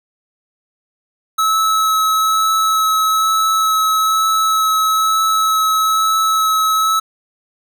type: tone with vibrato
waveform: square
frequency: 1296 Hz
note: E6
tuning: 30 cents flat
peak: -13 dBFS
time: 1.38-7 s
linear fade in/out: 10 ms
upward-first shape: sine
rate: 1.1 Hz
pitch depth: 9 cents each way
effects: none